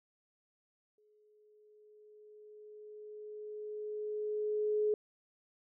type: tone with exponential growth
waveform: sine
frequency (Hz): 423.3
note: G#4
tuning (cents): +33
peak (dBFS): -27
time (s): 0.98-4.94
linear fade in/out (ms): 2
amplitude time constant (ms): 860
effects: none